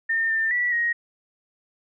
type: tone with pitch steps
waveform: sine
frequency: 1815 / 1795 / 1952 / 1881 Hz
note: A#6 / A6 / B6 / A#6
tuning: -47 / +34 / -21 / +15 cents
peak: -20 dBFS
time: 0.09-0.93 s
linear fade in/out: 10 ms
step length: 210 ms
effects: none